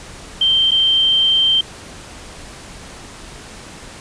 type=tone with dropouts; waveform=sine; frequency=3136 Hz; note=G7; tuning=in tune; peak=-11 dBFS; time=0.41-1.61 s; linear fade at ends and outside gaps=5 ms; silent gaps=0.709-0.716 s; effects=pink hiss -36 dBFS RMS until 4 s + resampled to 22050 Hz